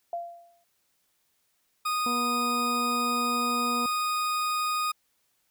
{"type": "tone with exponential decay", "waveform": "sine", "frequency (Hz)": 688, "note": "F5", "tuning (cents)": -26, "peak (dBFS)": -27, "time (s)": [0.13, 0.64], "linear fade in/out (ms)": 2, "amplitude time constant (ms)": 110}
{"type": "tone", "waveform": "40% pulse", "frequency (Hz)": 1239, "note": "D#6", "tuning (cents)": -8, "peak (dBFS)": -25, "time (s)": [1.85, 4.92], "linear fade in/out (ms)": 10}
{"type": "harmonic tone", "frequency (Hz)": 240.7, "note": "B3", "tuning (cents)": -44, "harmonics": [1, 2, 3, 4], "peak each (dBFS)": [-31, -37, -41, -43], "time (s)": [2.06, 3.86], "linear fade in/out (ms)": 2}
{"effects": ["white hiss -72 dBFS RMS until 5.5 s"]}